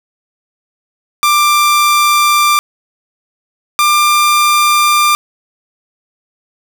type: tone pair in turn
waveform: sawtooth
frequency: 1184 / 1192.2 Hz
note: D6 / D6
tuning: +14 / +26 cents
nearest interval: unison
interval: 12 cents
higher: second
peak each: -4 dBFS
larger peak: neither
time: 1.23-2.59 / 3.79-5.15 s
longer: neither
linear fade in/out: 0 ms
effects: none